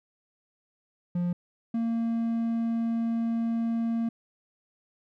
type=tone pair in turn; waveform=triangle; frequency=175.8 / 229.8 Hz; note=F3 / A#3; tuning=+12 / -25 cents; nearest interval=perfect fourth; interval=463 cents; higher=second; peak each=-23 dBFS; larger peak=neither; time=1.15-1.33 / 1.74-4.09 s; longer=second; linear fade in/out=5 ms; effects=none